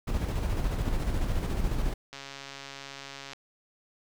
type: noise with tremolo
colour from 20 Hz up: brown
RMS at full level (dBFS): -27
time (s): 0.07-1.94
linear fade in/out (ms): 10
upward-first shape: square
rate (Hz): 14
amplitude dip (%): 35
type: click train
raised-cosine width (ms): 0.2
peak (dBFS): -24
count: 167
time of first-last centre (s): 2.13-3.333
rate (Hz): 138
effects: none